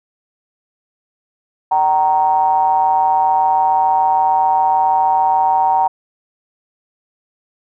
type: ring-modulated tone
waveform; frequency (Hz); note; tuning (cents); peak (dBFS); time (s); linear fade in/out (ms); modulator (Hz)
triangle; 82.6; E2; +4; -6; 1.71-5.88; 10; 847
effects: none